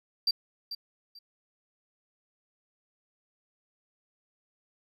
triangle tone with echo, 4699 Hz, D8, in tune, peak -20 dBFS, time 0.27-0.31 s, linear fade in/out 5 ms, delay 440 ms, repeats 2, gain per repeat -13 dB, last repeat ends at 1.19 s, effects tanh soft clip ceiling -19 dBFS

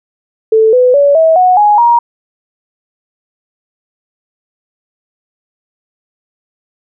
sine tone with pitch steps, 441.2 / 501 / 568.9 / 646 / 733.5 / 832.9 / 945.7 Hz, A4 / B4 / C#5 / E5 / F#5 / G#5 / A#5, +5 / +25 / +45 / -35 / -15 / +5 / +25 cents, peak -4 dBFS, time 0.52-1.99 s, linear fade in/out 5 ms, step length 210 ms, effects none

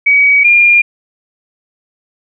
sine tone pair in turn, 2266 / 2408 Hz, C#7 / D7, +37 / +43 cents, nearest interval minor second, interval 106 cents, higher second, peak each -5 / -4 dBFS, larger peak second, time 0.06-0.44 / 0.44-0.82 s, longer neither, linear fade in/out 10 ms, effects none

